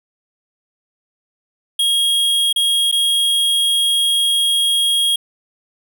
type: tone with dropouts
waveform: square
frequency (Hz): 3273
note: G#7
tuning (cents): -26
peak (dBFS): -14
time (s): 1.79-5.16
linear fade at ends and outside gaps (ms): 5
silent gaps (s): 2.528-2.56 / 2.915-2.924
effects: none